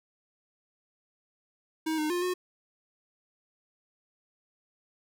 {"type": "tone with pitch steps", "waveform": "square", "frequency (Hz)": [317.3, 306.3, 353.2, 362.6], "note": ["D#4", "D#4", "F4", "F#4"], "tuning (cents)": [34, -27, 20, -35], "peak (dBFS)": -28, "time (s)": [1.86, 2.34], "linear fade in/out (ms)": 10, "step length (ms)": 120, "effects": []}